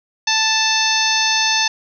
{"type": "harmonic tone with a mistuned harmonic", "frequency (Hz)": 880, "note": "A5", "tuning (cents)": 0, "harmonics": [1, 2, 3, 4, 5, 6, 7], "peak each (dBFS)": [-22, -22, -22, -22, -22, -22, -22], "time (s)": [0.27, 1.68], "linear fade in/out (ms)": 5, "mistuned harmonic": 4, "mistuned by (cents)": 29, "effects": []}